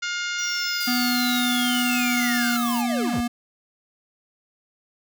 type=harmonic tone; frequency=709 Hz; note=F5; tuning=26 cents sharp; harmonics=2 / 3 / 4 / 5 / 6 / 7 / 8 / 9 / 10; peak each=-28 / -32 / -34 / -36 / -38 / -39 / -40 / -41 / -42 dBFS; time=0.02-2.57 s; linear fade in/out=10 ms
type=linear sweep; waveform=square; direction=down; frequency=5800 to 46.25 Hz; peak=-28 dBFS; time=0.38-3.21 s; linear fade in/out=10 ms
type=noise; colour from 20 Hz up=blue; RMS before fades=-34 dBFS; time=0.8-2.82 s; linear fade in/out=10 ms
type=tone with pitch glide; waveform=square; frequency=246.9 to 239.2 Hz; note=B3 to A#3; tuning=0 to +45 cents; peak=-23 dBFS; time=0.87-3.28 s; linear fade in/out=10 ms; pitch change=-55 cents; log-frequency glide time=2.03-2.61 s
effects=none